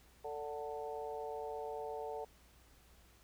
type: harmonic tone with a mistuned harmonic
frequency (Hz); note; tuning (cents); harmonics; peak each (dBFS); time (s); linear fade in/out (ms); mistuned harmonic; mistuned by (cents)
148.1; D3; +15; 3 / 4 / 5 / 6; -43 / -47 / -46 / -48; 0.24-2.25; 10; 4; -25
effects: added 60 Hz sine -65 dBFS peak until 3.23 s + pink hiss -66 dBFS RMS until 3.23 s